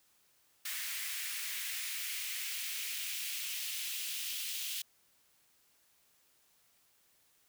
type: noise with high-pass filter sweep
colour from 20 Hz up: white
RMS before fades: -39 dBFS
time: 0.65-4.82 s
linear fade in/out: 5 ms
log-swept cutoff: 1900 to 3000 Hz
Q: 2.1
effects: white hiss -70 dBFS RMS until 7.48 s